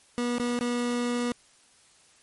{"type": "tone with dropouts", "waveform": "30% pulse", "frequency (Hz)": 242, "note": "B3", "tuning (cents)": -35, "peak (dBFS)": -23, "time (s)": [0.18, 1.32], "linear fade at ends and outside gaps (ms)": 0, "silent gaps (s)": [[0.383, 0.399], [0.59, 0.61]], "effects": ["white hiss -59 dBFS RMS until 2.22 s", "MP3 48 kbps"]}